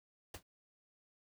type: noise with exponential decay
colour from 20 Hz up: pink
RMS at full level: -40 dBFS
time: 0.34-0.43 s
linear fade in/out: 5 ms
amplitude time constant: 19 ms
effects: none